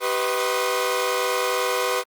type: tone cluster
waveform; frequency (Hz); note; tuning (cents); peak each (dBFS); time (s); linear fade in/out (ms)
sawtooth; 386.4 / 496.1 / 636 / 1073 / 1229; G4 / B4 / D#5 / C6 / D#6; -25 / +8 / +38 / +43 / -22; -25 / -20 / -29 / -25 / -27; 0-2.04; 50
effects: Opus 32 kbps